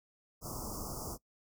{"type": "band-stop noise", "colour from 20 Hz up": "pink", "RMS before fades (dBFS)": -41, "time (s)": [0.41, 1.18], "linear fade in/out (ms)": 50, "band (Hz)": [1300, 4900], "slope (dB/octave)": 96, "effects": ["noise-tail reverb RT60 0.1 s tail -22 dB re dry"]}